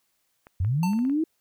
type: clicks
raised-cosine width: 0.5 ms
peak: -31 dBFS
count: 6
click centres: 0.469 / 0.648 / 0.933 / 0.99 / 1.051 / 1.097 s
type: linear sweep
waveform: sine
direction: up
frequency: 81.7 to 329.6 Hz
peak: -21 dBFS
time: 0.6-1.24 s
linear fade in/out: 5 ms
type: tone with exponential decay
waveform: square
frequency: 894 Hz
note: A5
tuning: 27 cents sharp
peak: -27 dBFS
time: 0.83-1.14 s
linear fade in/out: 2 ms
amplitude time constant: 66 ms
effects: white hiss -72 dBFS RMS until 1.4 s